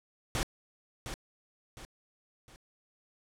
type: noise with echo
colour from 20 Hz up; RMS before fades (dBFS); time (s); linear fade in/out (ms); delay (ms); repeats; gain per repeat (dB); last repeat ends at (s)
pink; -31; 0.35-0.43; 0; 710; 3; -8; 2.56
effects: low-pass 10000 Hz 12 dB/octave